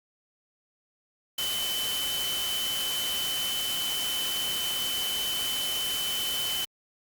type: tone in noise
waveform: sine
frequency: 3043 Hz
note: F#7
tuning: 48 cents sharp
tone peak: -29 dBFS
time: 1.38-6.65 s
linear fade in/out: 5 ms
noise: white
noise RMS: -33 dBFS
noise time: 1.38-6.65 s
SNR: +1 dB
effects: Opus 48 kbps